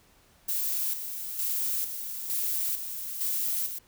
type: noise with tremolo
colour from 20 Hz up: violet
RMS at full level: -29 dBFS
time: 0.48-3.79 s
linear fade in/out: 10 ms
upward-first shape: square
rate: 1.1 Hz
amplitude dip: 55%
effects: pink hiss -61 dBFS RMS until 3.87 s